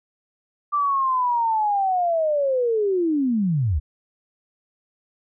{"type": "linear sweep", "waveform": "sine", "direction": "down", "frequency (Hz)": [1181, 63], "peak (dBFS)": -18, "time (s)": [0.72, 3.8], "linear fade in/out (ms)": 20, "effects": []}